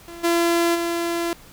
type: tone with level steps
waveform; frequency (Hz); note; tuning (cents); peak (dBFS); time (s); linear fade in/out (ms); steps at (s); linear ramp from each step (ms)
sawtooth; 340; F4; -46; -32 / -13 / -18; 0.08-1.33; 0; 0.23 / 0.74; 20
effects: pink hiss -47 dBFS RMS until 1.52 s